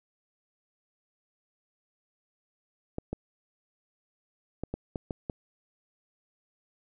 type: clicks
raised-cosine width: 2 ms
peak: -19 dBFS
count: 7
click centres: 2.984 / 3.13 / 4.636 / 4.74 / 4.958 / 5.108 / 5.298 s
effects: none